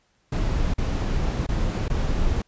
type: noise with dropouts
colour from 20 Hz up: brown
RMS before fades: -23 dBFS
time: 0.32-2.42 s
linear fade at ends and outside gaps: 5 ms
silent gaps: 0.739-0.781 / 1.466-1.488 / 1.882-1.899 s
effects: pink hiss -66 dBFS RMS until 2.47 s + resampled to 16000 Hz